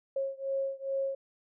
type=beating tone pair; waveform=sine; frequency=542 / 544.4 Hz; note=C#5 / C#5; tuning=-39 / -31 cents; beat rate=2.4 Hz; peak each=-33 / -34 dBFS; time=0.16-1.15 s; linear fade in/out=5 ms; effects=none